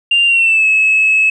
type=tone with pitch glide; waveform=sine; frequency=2789 to 2587 Hz; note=F7 to E7; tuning=-3 to -33 cents; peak=-7 dBFS; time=0.11-1.3 s; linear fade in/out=5 ms; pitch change=-130 cents; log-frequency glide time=0.26-0.66 s; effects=tanh soft clip ceiling -4 dBFS